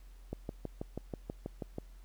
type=click train; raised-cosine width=2 ms; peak=-24 dBFS; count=10; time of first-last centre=0.33-1.784 s; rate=6.19 Hz; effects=added 43 Hz sine -50 dBFS peak until 2.04 s + pink hiss -67 dBFS RMS until 2.04 s